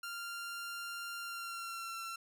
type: tone with pitch glide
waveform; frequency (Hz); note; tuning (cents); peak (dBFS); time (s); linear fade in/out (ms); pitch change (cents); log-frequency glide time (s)
sawtooth; 1391 to 1352.2; F6 to E6; -7 to +44; -37; 0.03-2.16; 5; -49; 1.19-1.97
effects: none